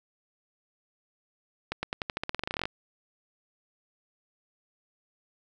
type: accelerating click train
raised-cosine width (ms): 0.3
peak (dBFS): -14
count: 19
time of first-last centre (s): 1.72-2.655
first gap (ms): 110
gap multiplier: 0.9
effects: none